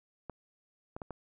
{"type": "clicks", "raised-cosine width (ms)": 1, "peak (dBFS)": -26, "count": 4, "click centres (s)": [0.297, 0.965, 1.018, 1.107], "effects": []}